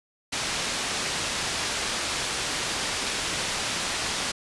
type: low-pass noise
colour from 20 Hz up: white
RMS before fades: -29 dBFS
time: 0.32-4.32 s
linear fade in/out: 10 ms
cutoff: 5800 Hz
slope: 12 dB/octave
effects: resampled to 24000 Hz